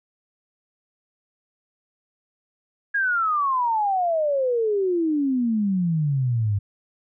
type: exponential sweep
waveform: sine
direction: down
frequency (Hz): 1661.2 to 98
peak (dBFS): -19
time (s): 2.94-6.59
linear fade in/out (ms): 10
effects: none